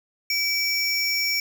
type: tone pair together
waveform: square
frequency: 2300 / 5470 Hz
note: D7 / F8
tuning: -37 / -37 cents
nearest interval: octave + minor third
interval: 1500 cents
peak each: -25 dBFS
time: 0.3-1.4 s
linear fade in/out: 2 ms
effects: none